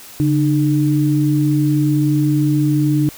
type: tone pair together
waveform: sine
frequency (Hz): 143.1 / 303.2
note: D3 / D#4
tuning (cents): -45 / -45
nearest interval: octave + minor second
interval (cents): 1300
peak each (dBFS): -15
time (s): 0.2-3.09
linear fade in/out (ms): 0
effects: white hiss -38 dBFS RMS until 3.17 s